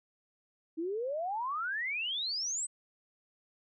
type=exponential sweep; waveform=sine; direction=up; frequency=311.1 to 8300 Hz; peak=-32 dBFS; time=0.77-2.67 s; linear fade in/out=20 ms; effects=none